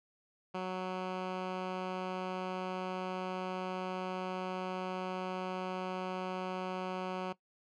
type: tone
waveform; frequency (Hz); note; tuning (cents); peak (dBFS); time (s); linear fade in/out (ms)
10% pulse; 185; F#3; 0; -27; 0.54-7.33; 10
effects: noise-tail reverb RT60 0.1 s tail -18 dB re dry + low-pass 3000 Hz 12 dB/octave